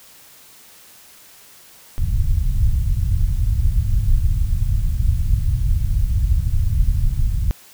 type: low-pass noise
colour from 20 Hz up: pink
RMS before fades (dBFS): -17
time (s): 1.98-7.51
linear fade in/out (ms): 0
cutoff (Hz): 110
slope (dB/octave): 24
effects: white hiss -46 dBFS RMS until 7.73 s